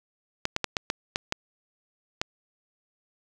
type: clicks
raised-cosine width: 0.2 ms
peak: -8 dBFS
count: 8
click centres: 0.454 / 0.564 / 0.643 / 0.768 / 0.901 / 1.159 / 1.324 / 2.215 s
effects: none